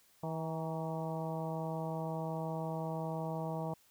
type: harmonic tone with a mistuned harmonic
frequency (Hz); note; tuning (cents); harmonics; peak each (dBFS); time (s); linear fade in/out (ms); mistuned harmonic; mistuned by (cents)
161.3; E3; -37; 1 / 2 / 3 / 4 / 5 / 6 / 7; -38 / -46 / -44 / -42 / -45 / -46 / -52; 0.23-3.74; 5; 6; -53
effects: white hiss -67 dBFS RMS until 3.9 s